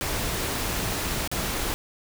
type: noise with dropouts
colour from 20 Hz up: pink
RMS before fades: -28 dBFS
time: 0.01-1.74 s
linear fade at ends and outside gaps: 0 ms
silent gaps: 1.276-1.315 s
effects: none

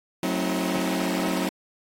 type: chord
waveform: sawtooth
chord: F# diminished seventh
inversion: none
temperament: just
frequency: 185 / 222 / 266.4 / 319.7 Hz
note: F#3 / A3 / C4 / Eb4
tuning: 0 / +16 / +31 / +47 cents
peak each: -24 / -29 / -25 / -25 dBFS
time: 0.23-1.49 s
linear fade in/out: 2 ms
effects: AAC 48 kbps

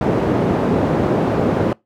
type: band-pass noise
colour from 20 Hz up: white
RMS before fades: -17 dBFS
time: 0.01-1.73 s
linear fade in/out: 2 ms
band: 100 to 430 Hz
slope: 12 dB/octave
effects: noise-tail reverb RT60 0.2 s tail -23 dB re dry

